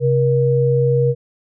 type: tone pair together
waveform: sine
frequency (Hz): 133.2 / 475.5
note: C3 / A#4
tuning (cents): +31 / +34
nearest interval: octave + minor seventh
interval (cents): 2203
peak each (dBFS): -15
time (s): 0-1.15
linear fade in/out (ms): 50
effects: none